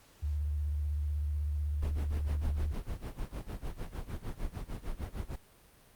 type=tone with vibrato; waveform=sine; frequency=74 Hz; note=D2; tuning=14 cents sharp; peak=-30 dBFS; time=0.22-2.73 s; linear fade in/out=20 ms; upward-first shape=triangle; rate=16 Hz; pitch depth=72 cents each way
type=noise with tremolo; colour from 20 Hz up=brown; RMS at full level=-35 dBFS; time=1.82-5.36 s; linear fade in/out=5 ms; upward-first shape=sine; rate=6.6 Hz; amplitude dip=90%
effects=pink hiss -61 dBFS RMS until 5.95 s + Opus 48 kbps